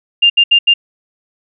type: tone bursts at uneven times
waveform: sine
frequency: 2800 Hz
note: F7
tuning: 4 cents sharp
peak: -5 dBFS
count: 4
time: 0.22-0.3 / 0.37-0.44 / 0.51-0.59 / 0.67-0.74 s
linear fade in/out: 10 ms
effects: none